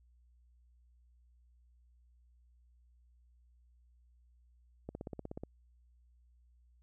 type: click train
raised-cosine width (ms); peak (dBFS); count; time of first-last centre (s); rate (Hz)
2; -28; 10; 4.89-5.435; 16.5
effects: added 60 Hz sine -63 dBFS peak until 6.82 s